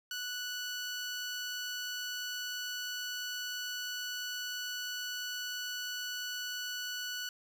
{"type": "tone", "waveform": "15% pulse", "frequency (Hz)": 1479, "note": "F#6", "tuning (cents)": -1, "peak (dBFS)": -30, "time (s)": [0.11, 7.29], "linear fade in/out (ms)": 2, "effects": []}